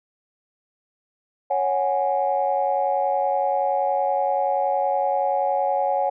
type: chord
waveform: sine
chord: C# suspended fourth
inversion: none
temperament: equal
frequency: 554.4 / 740 / 830.6 Hz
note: C#5 / F#5 / G#5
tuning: 0 / 0 / 0 cents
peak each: -23 dBFS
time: 1.5-6.1 s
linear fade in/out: 10 ms
effects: tanh soft clip ceiling -10 dBFS